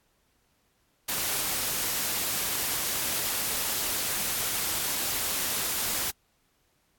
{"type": "noise", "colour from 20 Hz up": "white", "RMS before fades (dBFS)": -29, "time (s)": [1.08, 6.11], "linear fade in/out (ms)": 10, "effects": ["pink hiss -70 dBFS RMS until 6.98 s", "AAC 64 kbps"]}